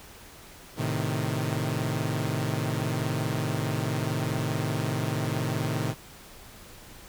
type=chord; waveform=sawtooth; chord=A diminished; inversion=none; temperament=equal; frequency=110 / 130.81 / 155.56 Hz; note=A2 / C3 / Eb3; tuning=0 / 0 / 0 cents; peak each=-27 dBFS; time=0.76-5.95 s; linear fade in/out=50 ms; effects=pink hiss -48 dBFS RMS until 7.08 s